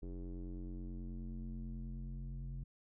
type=tone with low-pass filter sweep; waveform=square; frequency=44.67 Hz; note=F1; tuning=40 cents sharp; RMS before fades=-44 dBFS; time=0.02-2.64 s; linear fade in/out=10 ms; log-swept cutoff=370 to 160 Hz; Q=3.2; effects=none